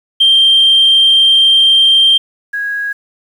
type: tone pair in turn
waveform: sine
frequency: 3166 / 1652.6 Hz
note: G7 / G#6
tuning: +17 / -9 cents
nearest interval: major seventh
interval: 1126 cents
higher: first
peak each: -4 / -15 dBFS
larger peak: first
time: 0.2-2.18 / 2.53-2.93 s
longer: first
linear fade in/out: 10 ms
effects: tanh soft clip ceiling -1 dBFS + 7-bit